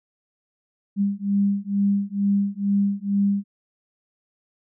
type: beating tone pair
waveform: sine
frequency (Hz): 199.1 / 201.3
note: G3 / G3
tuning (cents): +27 / +46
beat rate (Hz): 2.2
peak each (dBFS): -22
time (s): 0.96-3.44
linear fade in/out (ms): 50
effects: none